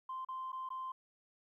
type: tone with dropouts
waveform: sine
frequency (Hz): 1042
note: C6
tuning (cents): -7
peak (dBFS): -38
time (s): 0.09-0.92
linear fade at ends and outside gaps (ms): 5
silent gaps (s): 0.249-0.286 / 0.52-0.528 / 0.69-0.703
effects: tanh soft clip ceiling -35 dBFS + 13-bit